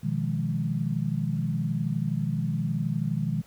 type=chord; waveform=sine; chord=F half-diminished seventh; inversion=second; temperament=equal; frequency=123.47 / 155.56 / 174.61 / 207.7 Hz; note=Cb3 / Eb3 / F3 / Ab3; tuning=0 / 0 / 0 / 0 cents; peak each=-31 / -28 / -32 / -32 dBFS; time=0.03-3.42 s; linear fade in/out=10 ms; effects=pink hiss -57 dBFS RMS until 3.46 s